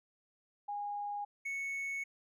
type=tone pair in turn; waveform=sine / triangle; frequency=820 / 2211 Hz; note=G#5 / C#7; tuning=-22 / -5 cents; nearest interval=octave + perfect fourth; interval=1717 cents; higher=second; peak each=-36 / -34 dBFS; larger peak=second; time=0.68-1.25 / 1.45-2.04 s; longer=second; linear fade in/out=10 ms; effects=none